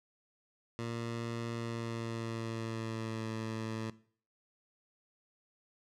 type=tone with pitch glide; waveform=15% pulse; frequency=116.54 to 111.28 Hz; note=A#2 to A2; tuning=0 to +20 cents; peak=-30 dBFS; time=0.79-3.9 s; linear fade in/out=0 ms; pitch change=-80 cents; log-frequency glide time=1.54-3.27 s; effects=noise-tail reverb RT60 0.5 s tail -19 dB re dry + low-pass 7000 Hz 12 dB/octave